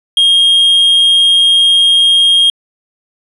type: tone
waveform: triangle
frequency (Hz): 3239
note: G#7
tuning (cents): -44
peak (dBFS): -4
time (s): 0.17-2.5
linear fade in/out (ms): 2
effects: resampled to 24000 Hz